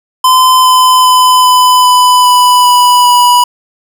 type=tone with pitch steps; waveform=square; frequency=1024 / 1017.5 / 1011.1 / 1004.7 / 998.3 / 992 / 985.7 / 979.5 Hz; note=C6 / C6 / B5 / B5 / B5 / B5 / B5 / B5; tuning=-38 / -49 / +40 / +29 / +18 / +7 / -4 / -15 cents; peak=-4 dBFS; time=0.24-3.44 s; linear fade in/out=5 ms; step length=400 ms; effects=none